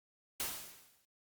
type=noise with exponential decay; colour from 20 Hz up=white; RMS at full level=-35 dBFS; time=0.4-1.05 s; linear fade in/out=0 ms; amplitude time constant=140 ms; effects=Opus 48 kbps